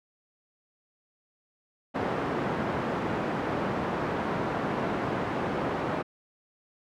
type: band-pass noise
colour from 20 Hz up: pink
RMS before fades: -30 dBFS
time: 1.94-6.03 s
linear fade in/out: 20 ms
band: 170 to 1300 Hz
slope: 12 dB/octave
effects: none